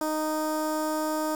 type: tone with notch filter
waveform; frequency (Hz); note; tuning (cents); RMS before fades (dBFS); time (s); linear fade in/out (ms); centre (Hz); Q
15% pulse; 309.4; D#4; -10; -28; 0.01-1.35; 2; 2900; 0.69
effects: 8-bit